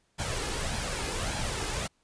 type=noise with flanger; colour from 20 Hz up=pink; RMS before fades=-32 dBFS; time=0.18-1.88 s; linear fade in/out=20 ms; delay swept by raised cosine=1.2 to 2.4 ms; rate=1.7 Hz; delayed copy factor=+0.5; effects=pink hiss -71 dBFS RMS until 2.03 s + resampled to 22050 Hz